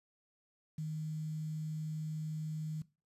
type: tone with quantisation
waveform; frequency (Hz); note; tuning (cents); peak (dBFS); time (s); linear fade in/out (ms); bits
sine; 155.56; D#3; 0; -36; 0.78-2.82; 5; 10
effects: noise-tail reverb RT60 0.3 s tail -19 dB re dry + resampled to 32000 Hz